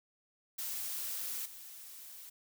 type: noise with level steps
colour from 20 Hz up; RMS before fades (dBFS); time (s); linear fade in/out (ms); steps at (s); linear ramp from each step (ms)
blue; -39 / -50; 0.58-2.3; 10; 1.45; 10
effects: none